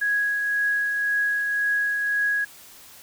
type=tone with tremolo; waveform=sine; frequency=1661.2 Hz; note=G#6; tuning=in tune; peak=-19 dBFS; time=0.01-2.45 s; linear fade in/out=10 ms; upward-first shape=triangle; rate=1.9 Hz; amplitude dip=35%; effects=white hiss -47 dBFS RMS until 3.02 s